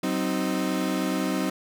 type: chord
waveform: 35% pulse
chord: C diminished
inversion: second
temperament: equal with one note detuned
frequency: 188.99 / 261.6 / 311.1 Hz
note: Gb3 / C4 / Eb4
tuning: +37 / 0 / 0 cents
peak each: -27 dBFS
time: 0.03-1.5 s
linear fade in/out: 5 ms
effects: none